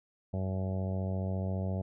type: harmonic tone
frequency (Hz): 94.5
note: F#2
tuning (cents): +37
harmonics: 1 / 2 / 3 / 4 / 5 / 6 / 7 / 8 / 9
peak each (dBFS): -32 / -36 / -49 / -46 / -46 / -44 / -44 / -54 / -54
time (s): 0.33-1.82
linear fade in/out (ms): 10
effects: none